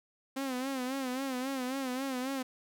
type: tone with vibrato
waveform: sawtooth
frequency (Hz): 261.6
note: C4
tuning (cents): 0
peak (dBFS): -29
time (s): 0.36-2.43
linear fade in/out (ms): 10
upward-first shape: sine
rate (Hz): 3.7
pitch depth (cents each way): 85
effects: none